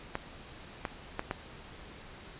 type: clicks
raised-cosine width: 0.5 ms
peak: -17 dBFS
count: 4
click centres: 0.154 / 0.852 / 1.194 / 1.311 s
effects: pink hiss -49 dBFS RMS until 2.39 s + resampled to 8000 Hz